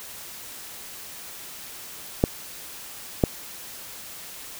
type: clicks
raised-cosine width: 2 ms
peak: -3 dBFS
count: 2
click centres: 2.239 / 3.238 s
effects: white hiss -40 dBFS RMS until 4.59 s